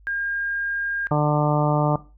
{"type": "tone", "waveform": "sine", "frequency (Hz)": 1613, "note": "G6", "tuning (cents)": 49, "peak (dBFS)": -23, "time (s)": [0.07, 1.07], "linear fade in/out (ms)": 0}
{"type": "harmonic tone", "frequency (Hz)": 149, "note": "D3", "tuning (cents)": 25, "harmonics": [1, 2, 3, 4, 5, 6, 7, 8], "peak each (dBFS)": [-20, -25, -29, -25, -27, -27, -33, -28], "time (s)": [1.11, 1.96], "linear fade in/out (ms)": 2}
{"effects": ["noise-tail reverb RT60 0.3 s tail -17 dB re dry", "added 50 Hz sine -48 dBFS peak until 2.17 s"]}